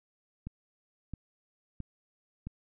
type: click train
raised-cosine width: 5 ms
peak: -26 dBFS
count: 4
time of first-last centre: 0.47-2.47 s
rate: 1.5 Hz
effects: none